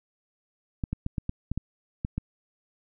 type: clicks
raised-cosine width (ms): 5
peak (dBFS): -16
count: 9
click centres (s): 0.838 / 0.93 / 1.064 / 1.182 / 1.294 / 1.516 / 1.576 / 2.049 / 2.18
effects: none